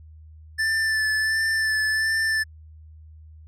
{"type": "tone with vibrato", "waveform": "square", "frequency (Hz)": 1760, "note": "A6", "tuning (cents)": 0, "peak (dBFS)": -21, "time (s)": [0.58, 2.44], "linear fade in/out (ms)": 20, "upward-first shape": "sine", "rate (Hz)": 1.4, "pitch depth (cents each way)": 21, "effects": ["added 78 Hz sine -43 dBFS peak until 3.47 s", "low-pass 9000 Hz 12 dB/octave"]}